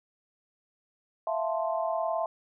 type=chord; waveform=sine; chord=F major seventh; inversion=third; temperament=equal; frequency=659.3 / 698.5 / 880 / 1046.5 Hz; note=E5 / F5 / A5 / C6; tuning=0 / 0 / 0 / 0 cents; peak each=-29 / -34 / -35 / -35 dBFS; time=1.27-2.26 s; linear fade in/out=2 ms; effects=none